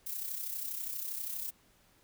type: noise with amplitude modulation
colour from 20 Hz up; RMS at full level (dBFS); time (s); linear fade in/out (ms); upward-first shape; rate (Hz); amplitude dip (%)
violet; -36; 0.06-1.51; 10; sine; 32.4; 55
effects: pink hiss -66 dBFS RMS until 2.03 s